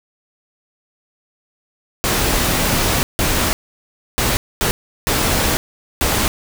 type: noise bursts at uneven times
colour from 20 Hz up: pink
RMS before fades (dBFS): -17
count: 6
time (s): 2.04-3.03 / 3.19-3.53 / 4.18-4.37 / 4.61-4.71 / 5.07-5.57 / 6.01-6.28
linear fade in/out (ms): 0
effects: none